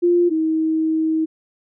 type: tone pair in turn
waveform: sine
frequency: 349.2 / 318 Hz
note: F4 / D#4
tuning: 0 / +38 cents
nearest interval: major second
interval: 162 cents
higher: first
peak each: -12 / -16 dBFS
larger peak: first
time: 0.02-0.3 / 0.3-1.26 s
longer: second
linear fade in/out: 20 ms
effects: none